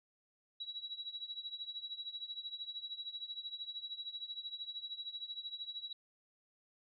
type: tone with tremolo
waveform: sine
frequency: 3894 Hz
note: B7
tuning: 25 cents flat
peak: -38 dBFS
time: 0.6-5.93 s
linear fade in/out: 5 ms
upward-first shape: triangle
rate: 13 Hz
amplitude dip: 90%
effects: none